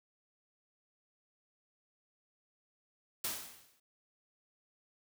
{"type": "noise with exponential decay", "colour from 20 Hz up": "white", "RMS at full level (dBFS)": -34, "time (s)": [3.24, 3.8], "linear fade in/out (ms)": 5, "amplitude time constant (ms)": 120, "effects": []}